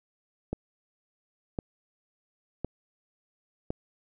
click train, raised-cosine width 2 ms, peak -17 dBFS, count 4, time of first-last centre 0.53-3.705 s, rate 0.945 Hz, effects none

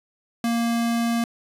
square tone, 233.1 Hz, A#3, in tune, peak -21 dBFS, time 0.44-1.24 s, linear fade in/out 2 ms, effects resampled to 32000 Hz + 9-bit

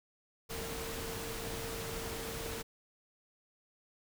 sine tone in noise, 454.8 Hz, A#4, 43 cents flat, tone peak -44 dBFS, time 0.49-2.63 s, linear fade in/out 20 ms, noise pink, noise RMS -41 dBFS, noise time 0.49-2.63 s, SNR -6 dB, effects none

